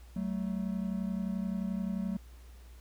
triangle tone pair together, 188.5 / 220 Hz, F#3 / A3, +32 / 0 cents, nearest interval minor third, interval 268 cents, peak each -31 / -34 dBFS, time 0.16-2.17 s, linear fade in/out 5 ms, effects added 60 Hz sine -49 dBFS peak until 2.8 s + pink hiss -62 dBFS RMS until 2.8 s

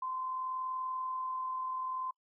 sine tone with amplitude modulation, 1033 Hz, C6, 22 cents flat, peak -33 dBFS, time 0.02-2.11 s, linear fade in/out 5 ms, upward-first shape sine, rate 40.6 Hz, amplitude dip 30%, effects noise-tail reverb RT60 0.1 s tail -26 dB re dry

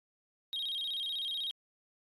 sine tone with vibrato, 3488 Hz, A7, 16 cents flat, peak -32 dBFS, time 0.53-1.51 s, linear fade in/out 0 ms, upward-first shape square, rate 16 Hz, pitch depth 140 cents each way, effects tanh soft clip ceiling -31 dBFS + AAC 64 kbps

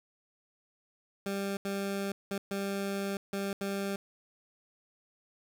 20% pulse tone bursts at uneven times, 197.7 Hz, G3, 15 cents sharp, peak -27 dBFS, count 6, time 1.26-1.57 / 1.65-2.12 / 2.31-2.38 / 2.51-3.17 / 3.33-3.53 / 3.61-3.96 s, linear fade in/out 2 ms, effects none

